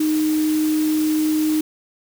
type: tone in noise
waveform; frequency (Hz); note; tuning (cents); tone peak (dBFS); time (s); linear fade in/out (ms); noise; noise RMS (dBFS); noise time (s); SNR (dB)
sine; 309.3; D#4; -10; -16; 0-1.61; 5; white; -32; 0-1.61; +13
effects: none